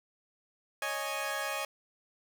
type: chord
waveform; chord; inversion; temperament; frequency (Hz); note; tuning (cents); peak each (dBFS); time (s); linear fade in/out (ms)
15% pulse; C# suspended second; none; equal; 554.4 / 622.3 / 830.6; C#5 / D#5 / G#5; 0 / 0 / 0; -31 / -31 / -31; 0.82-1.65; 2
effects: none